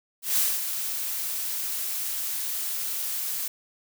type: noise with ADSR envelope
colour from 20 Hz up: blue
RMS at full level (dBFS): -22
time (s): 0.22-3.48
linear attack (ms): 150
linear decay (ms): 230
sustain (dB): -8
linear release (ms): 4
effects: none